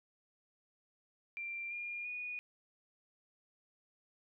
sine tone with pitch steps, 2366 / 2413 / 2461 Hz, D7 / D7 / D#7, +12 / +46 / -20 cents, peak -39 dBFS, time 1.37-2.39 s, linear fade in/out 0 ms, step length 340 ms, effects none

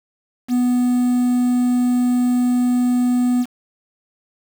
triangle tone with quantisation, 246.9 Hz, B3, in tune, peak -12 dBFS, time 0.48-3.46 s, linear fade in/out 50 ms, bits 6, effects none

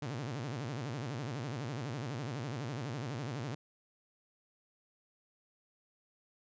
sawtooth tone with vibrato, 130.1 Hz, C3, 9 cents flat, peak -33 dBFS, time 0.02-3.55 s, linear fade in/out 5 ms, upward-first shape sine, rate 12 Hz, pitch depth 270 cents each way, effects resampled to 16000 Hz

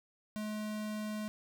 square tone, 213 Hz, G#3, 44 cents sharp, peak -37 dBFS, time 0.36-1.28 s, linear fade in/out 0 ms, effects none

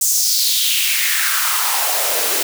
white noise with high-pass filter sweep, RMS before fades -17 dBFS, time 0.01-2.43 s, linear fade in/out 5 ms, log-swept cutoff 7200 to 370 Hz, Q 3, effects none

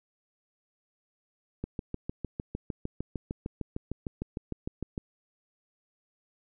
click train, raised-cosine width 3 ms, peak -20 dBFS, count 23, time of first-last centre 1.64-4.978 s, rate 6.59 Hz, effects none

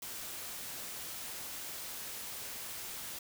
white noise, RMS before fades -43 dBFS, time 0.02-3.19 s, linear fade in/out 5 ms, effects none

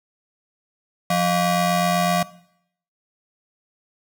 30% pulse ring-modulated tone, 440 Hz, A4, in tune, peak -12 dBFS, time 1.1-2.23 s, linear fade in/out 5 ms, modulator 264 Hz, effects noise-tail reverb RT60 0.7 s tail -19 dB re dry

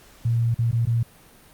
sine tone with dropouts, 116.6 Hz, A#2, 1 cent sharp, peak -18 dBFS, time 0.25-1.03 s, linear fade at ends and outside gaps 5 ms, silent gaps 0.544-0.588 / 0.713-0.728 / 0.854-0.87 s, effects pink hiss -51 dBFS RMS until 1.53 s + Opus 48 kbps

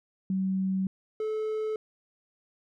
sine / triangle tone pair in turn, 190 / 433.5 Hz, F#3 / A4, +46 / -26 cents, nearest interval octave + major second, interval 1428 cents, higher second, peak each -25 / -26 dBFS, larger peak first, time 0.3-0.87 / 1.2-1.76 s, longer first, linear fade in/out 2 ms, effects none

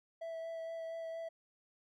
triangle tone with vibrato, 657 Hz, E5, 6 cents flat, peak -38 dBFS, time 0.21-1.29 s, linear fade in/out 10 ms, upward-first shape sine, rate 4.3 Hz, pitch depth 12 cents each way, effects none

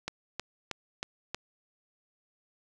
click train, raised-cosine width 0.2 ms, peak -16 dBFS, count 5, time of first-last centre 0.08-1.346 s, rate 3.16 Hz, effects none

